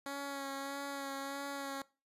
10% pulse tone with vibrato, 277.2 Hz, C#4, in tune, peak -31 dBFS, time 0.06-1.82 s, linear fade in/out 2 ms, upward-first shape sine, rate 1.6 Hz, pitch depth 22 cents each way, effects noise-tail reverb RT60 0.3 s tail -21 dB re dry + resampled to 32000 Hz

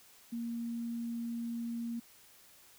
sine tone, 233.5 Hz, A#3, 3 cents sharp, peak -35 dBFS, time 0.32-2 s, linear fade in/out 10 ms, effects white hiss -60 dBFS RMS until 2.78 s

